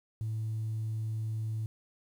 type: tone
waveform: sine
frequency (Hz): 110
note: A2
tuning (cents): 0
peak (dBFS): -30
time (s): 0.21-1.66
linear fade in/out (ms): 0
effects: tanh soft clip ceiling -28 dBFS + 10-bit